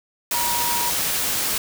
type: tone in noise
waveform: sine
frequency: 954 Hz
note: A#5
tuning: 40 cents sharp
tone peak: -25 dBFS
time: 0.34-0.9 s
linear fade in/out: 2 ms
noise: white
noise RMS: -23 dBFS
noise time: 0.31-1.58 s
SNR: -5 dB
effects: none